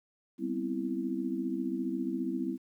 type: chord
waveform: sine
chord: C major seventh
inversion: second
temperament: equal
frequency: 196 / 246.9 / 261.6 / 329.6 Hz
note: G3 / B3 / C4 / E4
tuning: 0 / 0 / 0 / 0 cents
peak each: -38 / -37 / -35 / -35 dBFS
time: 0.38-2.58 s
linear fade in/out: 50 ms
effects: 11-bit